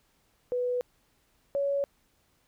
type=tone pair in turn; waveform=sine; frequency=493.9 / 560.7 Hz; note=B4 / C#5; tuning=0 / +20 cents; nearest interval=major second; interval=220 cents; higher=second; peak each=-26 / -25 dBFS; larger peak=second; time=0.52-0.81 / 1.55-1.84 s; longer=neither; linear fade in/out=0 ms; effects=pink hiss -69 dBFS RMS until 2.47 s